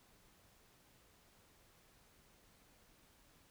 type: silence
effects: pink hiss -68 dBFS RMS until 3.5 s